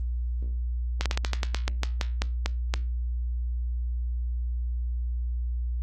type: slowing click train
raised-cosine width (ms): 0.2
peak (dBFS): -9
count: 14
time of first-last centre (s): 1.01-2.739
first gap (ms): 47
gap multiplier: 1.16
effects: added 60 Hz sine -26 dBFS peak until 5.82 s + Opus 32 kbps